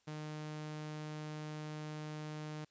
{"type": "tone", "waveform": "sawtooth", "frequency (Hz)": 152.8, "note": "D#3", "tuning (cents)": -31, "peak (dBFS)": -38, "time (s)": [0.07, 2.65], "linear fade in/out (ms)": 10, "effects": ["white hiss -75 dBFS RMS until 2.7 s", "resampled to 16000 Hz"]}